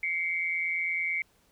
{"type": "tone pair together", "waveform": "sine", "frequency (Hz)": [2100, 2269], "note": ["C7", "C#7"], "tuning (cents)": [6, 40], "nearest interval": "minor second", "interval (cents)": 134, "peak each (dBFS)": [-30, -30], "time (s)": [0.03, 1.22], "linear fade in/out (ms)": 2, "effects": ["pink hiss -66 dBFS RMS until 1.51 s"]}